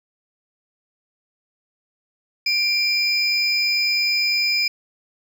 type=tone pair together; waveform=triangle; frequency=2365 / 5016 Hz; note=D7 / D#8; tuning=+12 / +13 cents; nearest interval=octave + minor second; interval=1301 cents; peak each=-19 dBFS; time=2.46-4.68 s; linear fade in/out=5 ms; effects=none